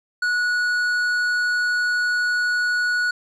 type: tone with tanh clipping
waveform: sine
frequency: 1464 Hz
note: F#6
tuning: 19 cents flat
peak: -20 dBFS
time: 0.22-3.11 s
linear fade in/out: 5 ms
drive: 9 dB
effects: none